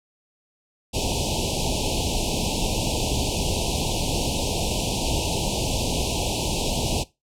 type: band-stop noise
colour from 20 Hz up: pink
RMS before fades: -24 dBFS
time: 0.93-7.04 s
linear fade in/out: 20 ms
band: 940 to 2500 Hz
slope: 96 dB/octave
effects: noise-tail reverb RT60 0.2 s tail -17 dB re dry + low-pass 9000 Hz 12 dB/octave